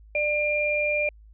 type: tone pair together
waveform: sine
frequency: 594 / 2394 Hz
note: D5 / D7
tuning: +20 / +33 cents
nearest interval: 2 octaves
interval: 2413 cents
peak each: -25 / -24 dBFS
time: 0.15-1.09 s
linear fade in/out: 2 ms
effects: added 53 Hz sine -47 dBFS peak until 1.33 s

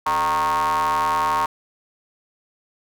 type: ring-modulated tone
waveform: square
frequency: 81.2 Hz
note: E2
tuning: 26 cents flat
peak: -16 dBFS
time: 0.06-1.46 s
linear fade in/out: 5 ms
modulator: 1010 Hz
effects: none

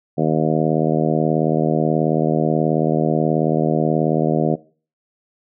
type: harmonic tone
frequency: 78.5 Hz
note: D#2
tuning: 16 cents sharp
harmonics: 2 / 3 / 4 / 5 / 6 / 7 / 8 / 9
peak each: -20 / -22 / -23 / -24 / -25 / -25 / -26 / -27 dBFS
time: 0.17-4.56 s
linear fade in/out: 20 ms
effects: noise-tail reverb RT60 0.4 s tail -20 dB re dry

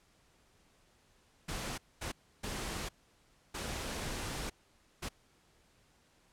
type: noise bursts at uneven times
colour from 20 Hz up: pink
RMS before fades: -39 dBFS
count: 5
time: 1.48-1.78 / 2.01-2.12 / 2.43-2.89 / 3.54-4.5 / 5.02-5.09 s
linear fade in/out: 10 ms
effects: pink hiss -68 dBFS RMS until 6.32 s + low-pass 10000 Hz 12 dB/octave

